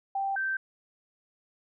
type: tone pair in turn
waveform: sine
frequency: 784 / 1558.1 Hz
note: G5 / G6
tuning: 0 / -11 cents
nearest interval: octave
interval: 1189 cents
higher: second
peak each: -27 dBFS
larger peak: neither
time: 0.15-0.36 / 0.36-0.57 s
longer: neither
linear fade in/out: 5 ms
effects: none